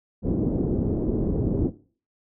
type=low-pass noise; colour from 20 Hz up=white; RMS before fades=-24 dBFS; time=0.22-1.71 s; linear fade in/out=50 ms; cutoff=370 Hz; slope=24 dB/octave; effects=noise-tail reverb RT60 0.4 s tail -17 dB re dry